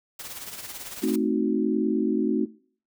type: noise with tremolo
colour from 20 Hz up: white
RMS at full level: -36 dBFS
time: 0.19-1.16 s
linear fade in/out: 5 ms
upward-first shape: sine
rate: 18 Hz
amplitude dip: 55%
type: chord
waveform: sine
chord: A diminished seventh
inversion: none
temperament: equal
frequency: 220 / 261.6 / 311.1 / 370 Hz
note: A3 / C4 / Eb4 / Gb4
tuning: 0 / 0 / 0 / 0 cents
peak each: -27 dBFS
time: 1.02-2.46 s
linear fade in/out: 20 ms
effects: noise-tail reverb RT60 0.5 s tail -21 dB re dry